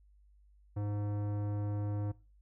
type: tone with tanh clipping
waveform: sine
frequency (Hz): 103.2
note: G#2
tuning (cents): -10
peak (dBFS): -35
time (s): 0.76-2.12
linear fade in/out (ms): 10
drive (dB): 17
effects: noise-tail reverb RT60 0.3 s tail -19 dB re dry + added 50 Hz sine -60 dBFS peak until 2.41 s